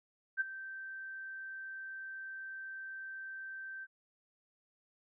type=tone with ADSR envelope; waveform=sine; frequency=1558 Hz; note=G6; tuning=11 cents flat; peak=-27 dBFS; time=0.37-3.87 s; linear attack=35 ms; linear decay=20 ms; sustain=-15 dB; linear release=40 ms; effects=none